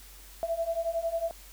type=beating tone pair; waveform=sine; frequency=659.3 / 670.3 Hz; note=E5 / E5; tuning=0 / +29 cents; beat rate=11 Hz; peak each=-32 / -30 dBFS; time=0.43-1.31 s; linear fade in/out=0 ms; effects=added 47 Hz sine -50 dBFS peak until 1.52 s + white hiss -52 dBFS RMS until 1.52 s